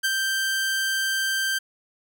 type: tone with ADSR envelope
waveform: sawtooth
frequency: 1568 Hz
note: G6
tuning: in tune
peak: -16 dBFS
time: 0.03-1.59 s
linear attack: 19 ms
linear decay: 39 ms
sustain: -3 dB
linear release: 13 ms
effects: none